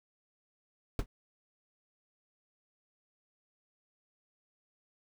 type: noise with exponential decay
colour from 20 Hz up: brown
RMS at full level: -23 dBFS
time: 0.99-1.06 s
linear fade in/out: 1 ms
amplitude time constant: 15 ms
effects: none